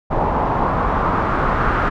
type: noise with low-pass filter sweep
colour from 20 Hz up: pink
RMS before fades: -18 dBFS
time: 0.1-1.9 s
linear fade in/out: 20 ms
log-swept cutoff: 890 to 1400 Hz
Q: 2.9
effects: none